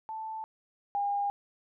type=tone pair in turn; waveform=sine; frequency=880 / 808.5 Hz; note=A5 / G#5; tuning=0 / -47 cents; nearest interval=minor second; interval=147 cents; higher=first; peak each=-35 / -27 dBFS; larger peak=second; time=0.09-0.44 / 0.95-1.3 s; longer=neither; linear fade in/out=0 ms; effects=none